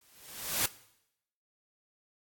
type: noise with exponential growth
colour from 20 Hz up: white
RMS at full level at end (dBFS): -26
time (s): 0.01-0.66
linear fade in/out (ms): 5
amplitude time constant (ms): 140
effects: noise-tail reverb RT60 0.8 s tail -19 dB re dry + AAC 64 kbps